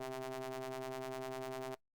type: ring-modulated tone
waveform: sawtooth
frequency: 129.5 Hz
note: C3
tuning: 17 cents flat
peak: -34 dBFS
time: 0-1.75 s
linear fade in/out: 5 ms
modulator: 523 Hz
effects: noise-tail reverb RT60 0.1 s tail -21 dB re dry + Opus 48 kbps